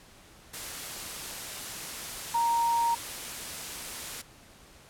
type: tone in noise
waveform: sine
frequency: 932.3 Hz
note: A#5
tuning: in tune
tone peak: -23 dBFS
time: 2.34-2.95 s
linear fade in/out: 10 ms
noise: white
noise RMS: -38 dBFS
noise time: 0.53-4.22 s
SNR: +12 dB
effects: pink hiss -54 dBFS RMS until 4.89 s + low-pass 12000 Hz 12 dB/octave